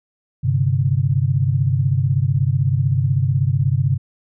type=chord; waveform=sine; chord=G suspended fourth; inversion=none; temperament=equal; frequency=98 / 130.81 / 146.83 Hz; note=G2 / C3 / D3; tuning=0 / 0 / 0 cents; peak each=-20 / -17 / -21 dBFS; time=0.43-3.98 s; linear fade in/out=20 ms; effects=none